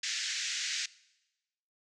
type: band-pass noise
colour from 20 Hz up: white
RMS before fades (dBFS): -35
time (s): 0.03-0.86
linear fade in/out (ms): 5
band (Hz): 1600 to 6900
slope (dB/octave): 48
effects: noise-tail reverb RT60 1.0 s tail -21 dB re dry